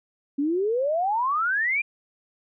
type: exponential sweep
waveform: sine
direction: up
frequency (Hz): 272.6 to 2447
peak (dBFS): -21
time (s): 0.38-1.82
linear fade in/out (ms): 10
effects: none